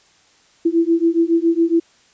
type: beating tone pair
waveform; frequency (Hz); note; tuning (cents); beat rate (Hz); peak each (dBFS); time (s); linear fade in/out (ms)
sine; 330 / 337.2; E4 / E4; +2 / +39; 7.2; -16; 0.65-1.8; 10
effects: white hiss -54 dBFS RMS until 2.13 s + resampled to 16000 Hz